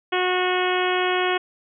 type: harmonic tone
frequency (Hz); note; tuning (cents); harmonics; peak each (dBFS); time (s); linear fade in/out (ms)
364.9; F#4; -24; 1 / 2 / 3 / 4 / 5 / 6 / 7 / 8 / 9; -23 / -26 / -28 / -29 / -30 / -31 / -31 / -32 / -33; 0.12-1.38; 10
effects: none